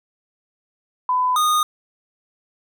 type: tone pair in turn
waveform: sine / square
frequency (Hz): 1004 / 1231.9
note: B5 / D#6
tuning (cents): +28 / -18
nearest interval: major third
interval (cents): 354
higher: second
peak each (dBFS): -16 / -16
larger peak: neither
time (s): 1.09-1.36 / 1.36-1.63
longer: neither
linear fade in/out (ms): 2
effects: none